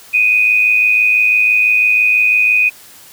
sine tone with amplitude modulation, 2489 Hz, D#7, in tune, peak -6 dBFS, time 0.13-2.7 s, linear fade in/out 20 ms, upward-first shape sine, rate 106 Hz, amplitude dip 55%, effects white hiss -40 dBFS RMS until 3.12 s

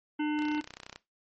harmonic tone, 300 Hz, D4, 37 cents sharp, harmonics 1 / 3 / 5 / 7 / 9 / 10, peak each -27 / -37 / -41 / -44 / -46 / -47 dBFS, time 0.19-0.61 s, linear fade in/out 10 ms
click train, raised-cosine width 0.2 ms, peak -25 dBFS, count 19, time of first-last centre 0.39-0.96 s, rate 31.6 Hz
effects noise-tail reverb RT60 0.2 s tail -18 dB re dry + MP3 32 kbps

